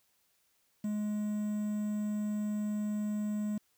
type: tone with quantisation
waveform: triangle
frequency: 210 Hz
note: G#3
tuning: 19 cents sharp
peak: -29 dBFS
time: 0.84-3.58 s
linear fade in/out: 5 ms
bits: 9
effects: white hiss -73 dBFS RMS until 3.77 s